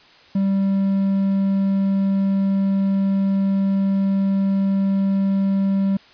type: tone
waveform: triangle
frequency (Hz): 195.2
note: G3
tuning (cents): -7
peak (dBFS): -14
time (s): 0.35-5.97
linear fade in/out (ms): 5
effects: white hiss -49 dBFS RMS until 6.13 s + resampled to 11025 Hz